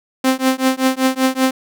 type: tone with tremolo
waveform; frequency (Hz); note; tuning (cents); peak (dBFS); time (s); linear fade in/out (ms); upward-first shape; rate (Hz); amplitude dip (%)
sawtooth; 261.6; C4; 0; -6; 0.24-1.51; 5; triangle; 5.2; 100
effects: none